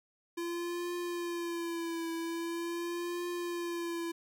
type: tone with vibrato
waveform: square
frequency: 340.6 Hz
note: F4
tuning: 43 cents flat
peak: -35 dBFS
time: 0.37-4.12 s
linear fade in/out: 10 ms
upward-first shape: triangle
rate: 0.43 Hz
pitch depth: 53 cents each way
effects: 12-bit